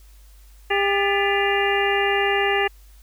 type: harmonic tone with a mistuned harmonic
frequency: 400 Hz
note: G4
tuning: 35 cents sharp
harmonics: 1 / 2 / 3 / 4 / 5 / 6 / 7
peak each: -22 / -24 / -30 / -26 / -26 / -29 / -27 dBFS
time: 0.7-2.68 s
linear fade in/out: 10 ms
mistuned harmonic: 4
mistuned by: +140 cents
effects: added 50 Hz sine -45 dBFS peak until 3.02 s + white hiss -57 dBFS RMS until 3.02 s